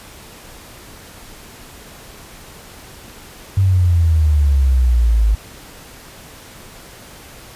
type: exponential sweep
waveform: sine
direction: down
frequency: 98.3 to 51.91 Hz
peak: -10 dBFS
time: 3.57-5.35 s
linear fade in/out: 5 ms
effects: pink hiss -39 dBFS RMS until 7.55 s + resampled to 32000 Hz